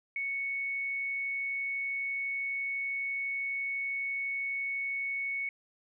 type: tone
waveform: sine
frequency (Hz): 2217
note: C#7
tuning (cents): 0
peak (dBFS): -31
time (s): 0.16-5.49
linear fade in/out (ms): 2
effects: none